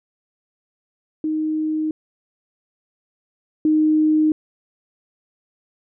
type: tone pair in turn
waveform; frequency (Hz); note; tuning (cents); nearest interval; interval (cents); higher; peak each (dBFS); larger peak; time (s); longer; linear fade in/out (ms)
sine; 311.1 / 309.3; D#4 / D#4; 0 / -10; unison; 10; first; -19 / -13; second; 1.24-1.91 / 3.65-4.32; neither; 2
effects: none